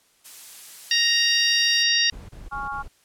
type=noise; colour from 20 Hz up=blue; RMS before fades=-39 dBFS; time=0.24-1.84 s; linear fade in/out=20 ms
type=harmonic tone; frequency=933 Hz; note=A#5; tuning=1 cent sharp; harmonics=2 / 3 / 4 / 5 / 6; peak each=-24 / -24 / -24 / -24 / -24 dBFS; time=0.91-2.1 s; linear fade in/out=2 ms
type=noise bursts; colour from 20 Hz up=brown; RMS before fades=-39 dBFS; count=4; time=2.12-2.884 s; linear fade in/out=10 ms; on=170 ms; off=28 ms
type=chord; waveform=sine; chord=Db major; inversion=second; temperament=equal; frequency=830.6 / 1108.7 / 1396.9 Hz; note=Ab5 / Db6 / F6; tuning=0 / 0 / 0 cents; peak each=-32 dBFS; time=2.51-2.83 s; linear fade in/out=20 ms
effects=white hiss -61 dBFS RMS until 3.04 s + low-pass 11000 Hz 12 dB/octave